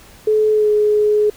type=tone with pitch glide; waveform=sine; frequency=429.7 to 421.1 Hz; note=A4 to G#4; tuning=-41 to +24 cents; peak=-11 dBFS; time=0.27-1.3 s; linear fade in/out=5 ms; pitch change=-35 cents; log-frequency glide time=0.52-0.7 s; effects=pink hiss -44 dBFS RMS until 1.36 s